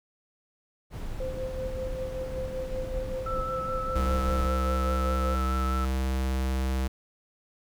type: noise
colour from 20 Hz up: brown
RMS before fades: -35 dBFS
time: 0.9-4.5 s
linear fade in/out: 50 ms
type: tone with tremolo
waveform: sine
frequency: 519 Hz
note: C5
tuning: 14 cents flat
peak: -30 dBFS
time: 1.2-5.35 s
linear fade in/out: 2 ms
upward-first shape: sine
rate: 5.2 Hz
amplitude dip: 55%
type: tone with vibrato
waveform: sine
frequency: 1318.5 Hz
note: E6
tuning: in tune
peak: -31 dBFS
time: 3.26-5.85 s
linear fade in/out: 5 ms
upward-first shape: sine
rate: 4.9 Hz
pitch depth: 19 cents each way
type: tone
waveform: square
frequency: 65.41 Hz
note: C2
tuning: in tune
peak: -26 dBFS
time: 3.95-6.88 s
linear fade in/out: 10 ms
effects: none